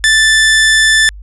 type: tone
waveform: sawtooth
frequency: 1760 Hz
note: A6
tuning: in tune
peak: -3 dBFS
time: 0.04-1.09 s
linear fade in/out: 0 ms
effects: added 50 Hz sine -28 dBFS peak until 1.22 s + resampled to 24000 Hz